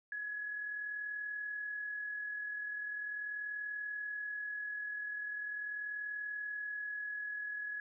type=tone with amplitude modulation; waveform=sine; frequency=1685 Hz; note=G#6; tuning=25 cents sharp; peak=-36 dBFS; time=0.12-7.8 s; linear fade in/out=2 ms; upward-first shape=sine; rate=40.4 Hz; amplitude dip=40%; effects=none